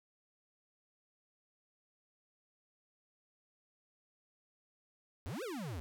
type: exponential two-way sweep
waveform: square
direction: up then down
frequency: 73 to 543 to 73 Hz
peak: -40 dBFS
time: 5.26-5.8 s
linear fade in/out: 0 ms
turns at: 5.43 s
effects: none